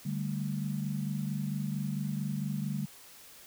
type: chord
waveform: sine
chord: D suspended fourth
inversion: none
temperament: just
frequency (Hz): 146.83 / 195.78 / 220.2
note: D3 / G3 / A3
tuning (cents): 0 / -2 / +2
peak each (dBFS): -34 / -35 / -38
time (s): 0.05-2.86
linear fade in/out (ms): 10
effects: white hiss -53 dBFS RMS until 3.46 s